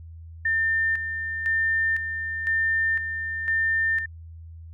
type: tone with tremolo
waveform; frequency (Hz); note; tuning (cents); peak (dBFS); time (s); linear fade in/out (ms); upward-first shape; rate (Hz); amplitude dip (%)
sine; 1800; A6; +39; -20; 0.45-4.06; 5; square; 0.99; 55
effects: added 82 Hz sine -39 dBFS peak until 4.73 s